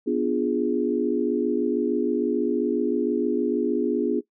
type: chord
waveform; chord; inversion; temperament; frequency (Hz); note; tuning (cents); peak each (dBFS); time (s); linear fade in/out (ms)
sine; B diminished seventh; none; equal; 246.9 / 293.7 / 349.2 / 415.3; B3 / D4 / F4 / Ab4; 0 / 0 / 0 / 0; -26; 0.06-4.21; 20
effects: noise-tail reverb RT60 0.1 s tail -18 dB re dry